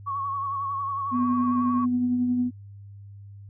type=tone with vibrato; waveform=sine; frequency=1108.7 Hz; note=C#6; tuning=in tune; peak=-26 dBFS; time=0.06-1.86 s; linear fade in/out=20 ms; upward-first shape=sine; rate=11 Hz; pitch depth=41 cents each way
type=tone with tremolo; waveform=sine; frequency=247 Hz; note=B3; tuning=in tune; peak=-19 dBFS; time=1.11-2.51 s; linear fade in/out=50 ms; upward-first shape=triangle; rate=11 Hz; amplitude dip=35%
effects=tanh soft clip ceiling -12 dBFS + added 100 Hz sine -41 dBFS peak until 3.49 s